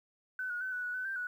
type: tone with pitch steps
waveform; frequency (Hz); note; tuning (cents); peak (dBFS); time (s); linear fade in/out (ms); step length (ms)
sine; 1511 / 1446 / 1521 / 1480 / 1469 / 1507 / 1572 / 1471; F#6 / F#6 / F#6 / F#6 / F#6 / F#6 / G6 / F#6; +36 / -40 / +47 / 0 / -13 / +31 / +4 / -11; -34; 0.39-1.27; 2; 110
effects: 11-bit